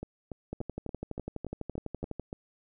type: two click trains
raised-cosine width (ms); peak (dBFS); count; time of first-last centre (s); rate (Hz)
2; -22 / -24; 21 / 9; 0.53-2.197 / 0.03-2.329; 12 / 3.48
effects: none